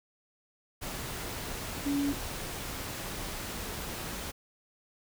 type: tone in noise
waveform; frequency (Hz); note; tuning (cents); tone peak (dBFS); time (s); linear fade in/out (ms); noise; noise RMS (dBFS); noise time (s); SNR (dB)
sine; 283.3; C#4; +38; -27; 1.85-2.13; 20; pink; -38; 0.81-4.32; +8
effects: none